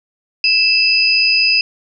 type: tone pair together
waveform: sine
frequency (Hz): 2637 / 4978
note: E7 / D#8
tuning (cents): 0 / 0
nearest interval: major seventh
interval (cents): 1100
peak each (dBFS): -13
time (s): 0.44-1.61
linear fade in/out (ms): 2
effects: none